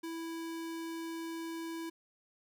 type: tone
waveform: square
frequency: 329.6 Hz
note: E4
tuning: in tune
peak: -39 dBFS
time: 0.03-1.9 s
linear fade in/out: 10 ms
effects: none